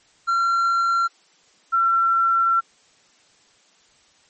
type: tone pair in turn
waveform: triangle / sine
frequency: 1368 / 1354.6 Hz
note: F6 / E6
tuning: -36 / +47 cents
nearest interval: unison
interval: 17 cents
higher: first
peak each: -15 dBFS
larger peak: neither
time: 0.27-1.08 / 1.72-2.61 s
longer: second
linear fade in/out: 20 ms
effects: white hiss -57 dBFS RMS until 4.29 s + MP3 32 kbps